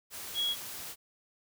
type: tone in noise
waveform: sine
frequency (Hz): 3322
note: G#7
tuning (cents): 0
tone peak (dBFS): -28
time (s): 0.34-0.56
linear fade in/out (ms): 50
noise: white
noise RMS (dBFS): -42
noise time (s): 0.1-0.96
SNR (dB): +11
effects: none